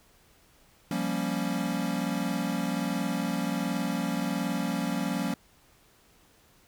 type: chord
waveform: square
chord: G half-diminished seventh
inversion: third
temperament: equal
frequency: 174.61 / 196 / 233.1 / 277.2 Hz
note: F3 / G3 / Bb3 / Db4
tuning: 0 / 0 / 0 / 0 cents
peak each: -34 dBFS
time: 0.91-5.34 s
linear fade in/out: 2 ms
effects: pink hiss -61 dBFS RMS until 6.67 s